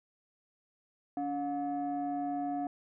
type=tone pair together; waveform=sine; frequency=284.5 / 717 Hz; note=C#4 / F5; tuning=+45 / +45 cents; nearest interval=octave + major third; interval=1600 cents; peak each=-33 / -33 dBFS; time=1.17-2.67 s; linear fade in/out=2 ms; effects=tanh soft clip ceiling -27 dBFS